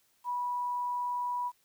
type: tone with quantisation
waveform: sine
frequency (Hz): 979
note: B5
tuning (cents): -15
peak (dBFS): -30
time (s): 0.24-1.52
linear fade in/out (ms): 50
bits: 10
effects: white hiss -70 dBFS RMS until 1.64 s